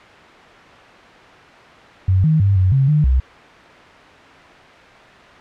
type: tone with pitch steps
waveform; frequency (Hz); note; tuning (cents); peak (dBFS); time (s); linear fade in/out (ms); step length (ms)
sine; 94 / 157.2 / 98.9 / 93.1 / 135 / 150.7 / 64.2; F#2 / D#3 / G2 / F#2 / C#3 / D3 / C2; +28 / +18 / +16 / +11 / -45 / +45 / -32; -11; 2.08-3.2; 5; 160
effects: white hiss -41 dBFS RMS until 5.4 s + low-pass 2000 Hz 12 dB/octave